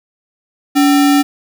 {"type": "tone with sample-and-hold", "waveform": "sine", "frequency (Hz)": 284.7, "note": "C#4", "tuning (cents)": 46, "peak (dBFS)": -7, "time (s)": [0.75, 1.23], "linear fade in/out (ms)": 20, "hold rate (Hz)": 1050, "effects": []}